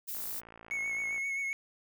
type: noise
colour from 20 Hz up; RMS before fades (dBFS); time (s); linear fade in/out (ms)
violet; -38; 0.07-0.41; 20
type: click train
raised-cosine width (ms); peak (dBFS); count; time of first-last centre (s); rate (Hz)
0.5; -35; 59; 0.15-1.18; 56.3
type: tone with vibrato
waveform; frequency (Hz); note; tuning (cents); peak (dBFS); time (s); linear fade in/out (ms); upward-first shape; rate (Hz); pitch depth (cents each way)
triangle; 2198; C#7; -15; -30; 0.71-1.53; 0; sine; 7.6; 25
effects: none